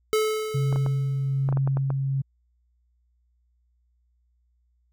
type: tone with exponential decay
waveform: square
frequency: 433.1 Hz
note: A4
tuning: 27 cents flat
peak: -19 dBFS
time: 0.13-1.51 s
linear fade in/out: 0 ms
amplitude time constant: 300 ms
type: tone with tremolo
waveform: sine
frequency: 135.8 Hz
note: C#3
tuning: 35 cents flat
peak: -20 dBFS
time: 0.54-2.22 s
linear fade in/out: 10 ms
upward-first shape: sine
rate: 1.2 Hz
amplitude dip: 30%
type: clicks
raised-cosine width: 1 ms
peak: -18 dBFS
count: 9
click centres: 0.727 / 0.76 / 0.863 / 1.489 / 1.526 / 1.572 / 1.675 / 1.771 / 1.904 s
effects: added 60 Hz sine -64 dBFS peak until 4.92 s